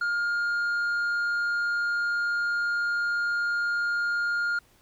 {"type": "tone with tanh clipping", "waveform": "sine", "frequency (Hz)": 1413, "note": "F6", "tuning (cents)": 20, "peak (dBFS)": -25, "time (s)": [0.01, 4.59], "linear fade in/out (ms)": 5, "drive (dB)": 4, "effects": ["pink hiss -61 dBFS RMS until 4.81 s"]}